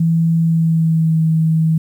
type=tone with pitch glide; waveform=sine; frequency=164.81 to 160.4 Hz; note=E3 to E3; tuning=0 to -47 cents; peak=-11 dBFS; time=0-1.78 s; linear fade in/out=5 ms; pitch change=-47 cents; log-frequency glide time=0.38-1.19 s; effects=8-bit